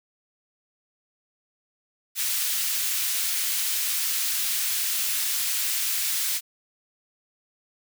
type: high-pass noise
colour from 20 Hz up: white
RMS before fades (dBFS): -26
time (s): 2.15-6.41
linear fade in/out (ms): 50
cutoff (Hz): 2000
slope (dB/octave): 12
effects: none